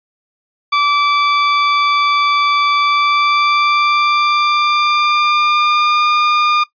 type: tone with pitch glide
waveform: sawtooth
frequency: 1160 to 1209.3 Hz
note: D6 to D#6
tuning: -22 to -50 cents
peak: -7 dBFS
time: 0.72-6.64 s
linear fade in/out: 10 ms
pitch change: +72 cents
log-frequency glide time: 2.78-6.06 s
effects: noise-tail reverb RT60 0.1 s tail -17 dB re dry + resampled to 11025 Hz